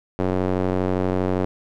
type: tone with band-pass filter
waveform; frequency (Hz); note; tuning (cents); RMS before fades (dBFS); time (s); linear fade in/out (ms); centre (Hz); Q
square; 46.25; F#1; 0; -22; 0.19-1.45; 0; 430; 1
effects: none